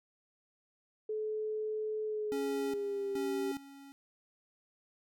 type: tone with pitch glide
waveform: sine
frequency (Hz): 430.8 to 390.5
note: A4 to G4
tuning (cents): -37 to -7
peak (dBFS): -33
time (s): 1.09-3.52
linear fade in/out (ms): 5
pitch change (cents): -170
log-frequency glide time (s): 2.05-3.31
type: tone with tremolo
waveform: square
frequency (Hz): 277.2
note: C#4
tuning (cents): 0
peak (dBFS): -37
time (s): 2.32-3.92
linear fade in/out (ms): 0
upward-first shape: square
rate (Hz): 1.2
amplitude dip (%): 80
effects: none